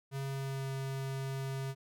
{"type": "tone with pitch glide", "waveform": "square", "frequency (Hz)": [136.6, 134.88], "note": ["C#3", "C#3"], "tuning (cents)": [-25, -47], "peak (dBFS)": -36, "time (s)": [0.11, 1.75], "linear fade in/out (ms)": 50, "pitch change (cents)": -22, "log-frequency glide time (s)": [0.23, 0.7], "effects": []}